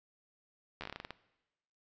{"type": "slowing click train", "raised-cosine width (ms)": 0.3, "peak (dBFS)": -25, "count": 11, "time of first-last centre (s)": [0.81, 1.107], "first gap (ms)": 12, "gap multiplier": 1.19, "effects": ["noise-tail reverb RT60 1.0 s tail -18 dB re dry", "resampled to 16000 Hz"]}